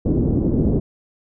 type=low-pass noise; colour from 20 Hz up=white; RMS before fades=-18 dBFS; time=0.05-0.8 s; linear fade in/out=10 ms; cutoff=350 Hz; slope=24 dB/octave; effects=none